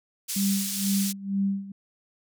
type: band-pass noise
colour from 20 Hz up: pink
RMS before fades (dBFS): -31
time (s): 0.28-1.13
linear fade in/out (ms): 20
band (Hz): 5400 to 16000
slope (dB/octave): 12
type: tone with tremolo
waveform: sine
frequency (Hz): 196.8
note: G3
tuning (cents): +7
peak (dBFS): -21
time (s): 0.36-1.72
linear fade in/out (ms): 5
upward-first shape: sine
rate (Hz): 2.1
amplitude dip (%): 85
effects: none